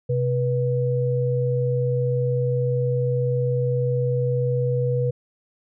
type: tone pair together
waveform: sine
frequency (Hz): 129.1 / 487.4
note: C3 / B4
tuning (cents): -23 / -23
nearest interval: octave + major seventh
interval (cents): 2300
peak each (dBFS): -21 / -23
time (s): 0.09-5.11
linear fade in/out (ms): 10
effects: none